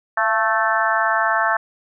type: harmonic tone with a mistuned harmonic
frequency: 220 Hz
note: A3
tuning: in tune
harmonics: 3 / 4 / 5 / 6 / 7 / 8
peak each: -23 / -23 / -23 / -23 / -23 / -23 dBFS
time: 0.17-1.57 s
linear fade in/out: 5 ms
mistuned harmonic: 3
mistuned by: +42 cents
effects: none